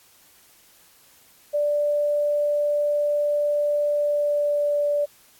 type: tone with pitch glide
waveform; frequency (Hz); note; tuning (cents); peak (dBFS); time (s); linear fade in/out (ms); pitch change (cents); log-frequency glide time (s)
sine; 587 to 582.9; D5 to D5; -1 to -13; -19; 1.53-5.06; 20; -12; 3.88-4.9
effects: white hiss -55 dBFS RMS until 5.39 s + AAC 64 kbps